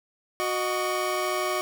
30% pulse tone cluster, 366.6 / 617 / 1121 Hz, F#4 / D#5 / C#6, -16 / -15 / +19 cents, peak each -27 / -27 / -27 dBFS, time 0.4-1.61 s, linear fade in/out 0 ms, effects 9-bit

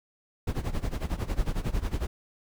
brown noise with tremolo, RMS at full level -26 dBFS, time 0.47-2.07 s, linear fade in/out 5 ms, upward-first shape sine, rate 11 Hz, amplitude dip 85%, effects none

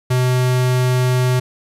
square tone, 126.5 Hz, B2, 42 cents sharp, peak -14 dBFS, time 0.1-1.4 s, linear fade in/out 10 ms, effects resampled to 32000 Hz + 9-bit

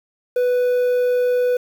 triangle tone with quantisation, 495.3 Hz, B4, 5 cents sharp, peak -13 dBFS, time 0.36-1.57 s, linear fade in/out 5 ms, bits 7, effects none

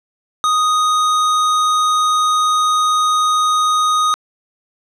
square tone, 1244.5 Hz, D#6, in tune, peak -13 dBFS, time 0.44-4.14 s, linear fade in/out 0 ms, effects low-pass 8000 Hz 12 dB/octave + 9-bit

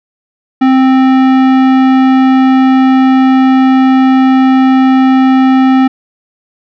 sine tone with tanh clipping, 262.2 Hz, C4, 4 cents sharp, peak -6 dBFS, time 0.61-5.88 s, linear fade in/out 10 ms, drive 17 dB, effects none

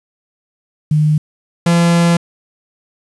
sine / 45% pulse tone pair in turn, 152.3 / 170.58 Hz, D#3 / F3, -37 / -40 cents, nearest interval major second, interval 197 cents, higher second, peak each -9 dBFS, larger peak neither, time 0.91-1.18 / 1.66-2.17 s, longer second, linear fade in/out 5 ms, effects resampled to 24000 Hz + 7-bit

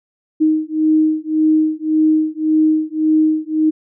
sine beating tone pair, 311.1 / 312.9 Hz, D#4 / D#4, 0 / +10 cents, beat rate 1.8 Hz, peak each -15 dBFS, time 0.4-3.71 s, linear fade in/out 20 ms, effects none

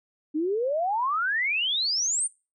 sine exponential sweep, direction up, 293.1 to 9250 Hz, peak -23 dBFS, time 0.34-2.28 s, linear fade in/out 20 ms, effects noise-tail reverb RT60 0.3 s tail -23 dB re dry

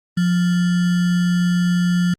sine tone with sample-and-hold, 176.8 Hz, F3, 22 cents sharp, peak -14 dBFS, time 0.17-2.14 s, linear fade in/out 5 ms, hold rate 1575 Hz, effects low-pass 9000 Hz 12 dB/octave + Opus 32 kbps

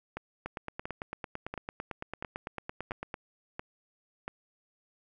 two click trains, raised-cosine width 0.5 ms, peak -21 / -21 dBFS, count 25 / 7, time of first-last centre 0.46-3.142 / 0.17-4.28 s, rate 8.95 / 1.46 Hz, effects none

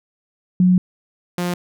sine / sawtooth tone pair in turn, 182.1 / 176.81 Hz, F#3 / F3, -27 / +22 cents, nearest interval minor second, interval 51 cents, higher first, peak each -10 / -16 dBFS, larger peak first, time 0.6-0.78 / 1.38-1.54 s, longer first, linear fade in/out 2 ms, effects none

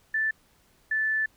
sine tone pair in turn, 1760 / 1752.3 Hz, A6 / A6, 0 / -8 cents, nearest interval unison, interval 8 cents, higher first, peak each -23 dBFS, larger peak neither, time 0.14-0.31 / 0.91-1.26 s, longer second, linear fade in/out 5 ms, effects pink hiss -63 dBFS RMS until 1.36 s

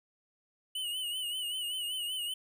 square tone with vibrato, 2949 Hz, F#7, 6 cents flat, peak -34 dBFS, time 0.75-2.34 s, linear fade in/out 5 ms, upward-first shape sine, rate 5.2 Hz, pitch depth 69 cents each way, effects none

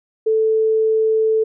sine tone, 440 Hz, A4, in tune, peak -13 dBFS, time 0.26-1.44 s, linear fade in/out 10 ms, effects none

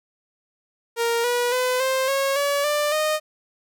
sawtooth tone with pitch steps, 466.2 / 485.2 / 504.9 / 525.4 / 546.8 / 569 / 592.1 / 616.2 Hz, A#4 / B4 / B4 / C5 / C#5 / C#5 / D5 / D#5, 0 / -31 / +38 / +7 / -24 / +45 / +14 / -17 cents, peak -16 dBFS, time 0.96-3.2 s, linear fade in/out 50 ms, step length 280 ms, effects none

